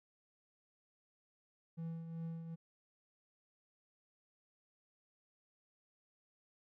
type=tone with tremolo; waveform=triangle; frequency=164.81 Hz; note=E3; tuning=in tune; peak=-37 dBFS; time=1.77-2.56 s; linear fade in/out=20 ms; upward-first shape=triangle; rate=2.6 Hz; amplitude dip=55%; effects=none